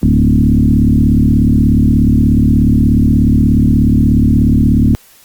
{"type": "tone with frequency modulation", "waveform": "sine", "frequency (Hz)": 157.1, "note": "D#3", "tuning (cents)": 17, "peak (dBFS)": -6, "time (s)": [0.03, 4.95], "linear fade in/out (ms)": 0, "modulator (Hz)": 36.7, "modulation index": 3.2, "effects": ["white hiss -44 dBFS RMS until 5.24 s", "Opus 48 kbps"]}